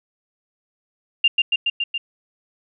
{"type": "tone with echo", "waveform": "sine", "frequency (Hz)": 2794, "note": "F7", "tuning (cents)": 0, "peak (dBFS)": -11, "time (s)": [1.24, 1.28], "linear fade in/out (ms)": 5, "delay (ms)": 140, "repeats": 5, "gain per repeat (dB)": -2, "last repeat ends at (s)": 1.98, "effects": []}